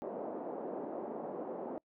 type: band-pass noise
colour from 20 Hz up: white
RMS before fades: -41 dBFS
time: 0.02-1.78 s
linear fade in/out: 0 ms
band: 230 to 700 Hz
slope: 24 dB/octave
effects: noise-tail reverb RT60 0.1 s tail -25 dB re dry